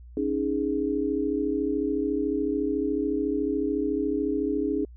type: chord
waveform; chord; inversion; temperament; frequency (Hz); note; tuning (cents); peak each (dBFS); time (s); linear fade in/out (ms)
sine; C# suspended second; none; equal; 277.2 / 311.1 / 415.3; C#4 / D#4 / G#4; 0 / 0 / 0; -28; 0.17-4.85; 2
effects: added 60 Hz sine -43 dBFS peak until 4.96 s